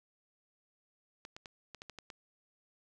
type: clicks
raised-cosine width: 0.2 ms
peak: -29 dBFS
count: 8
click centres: 1.251 / 1.365 / 1.458 / 1.747 / 1.819 / 1.897 / 1.987 / 2.102 s
effects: none